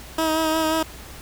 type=tone with vibrato; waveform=15% pulse; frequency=318.2 Hz; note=D#4; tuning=39 cents sharp; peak=-13 dBFS; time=0.18-0.83 s; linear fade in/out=5 ms; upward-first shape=sine; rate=5.6 Hz; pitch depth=24 cents each way; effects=added 60 Hz sine -43 dBFS peak until 1.21 s + pink hiss -41 dBFS RMS until 1.21 s